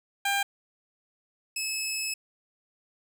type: tone pair in turn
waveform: 15% pulse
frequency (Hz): 798 / 2593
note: G5 / E7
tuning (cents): +31 / -29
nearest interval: octave + minor sixth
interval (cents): 2040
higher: second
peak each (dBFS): -18 / -22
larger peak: first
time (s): 0.25-0.43 / 1.56-2.14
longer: second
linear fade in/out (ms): 5
effects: none